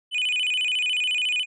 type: tone with vibrato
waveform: triangle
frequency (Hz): 2728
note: F7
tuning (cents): -41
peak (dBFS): -20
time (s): 0.11-1.46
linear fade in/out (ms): 50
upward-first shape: square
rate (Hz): 14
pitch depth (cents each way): 170
effects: resampled to 22050 Hz